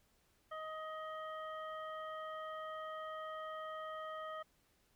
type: harmonic tone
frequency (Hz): 628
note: D#5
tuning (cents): +16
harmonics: 1 / 2 / 3 / 5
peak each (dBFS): -46 / -45 / -54 / -59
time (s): 0.51-4.43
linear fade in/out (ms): 10
effects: pink hiss -74 dBFS RMS until 4.95 s